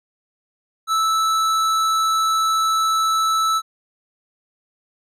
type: tone with hard clipping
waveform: sine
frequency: 1313 Hz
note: E6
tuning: 7 cents flat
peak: -18 dBFS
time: 0.87-3.62 s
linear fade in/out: 50 ms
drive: 14 dB
effects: none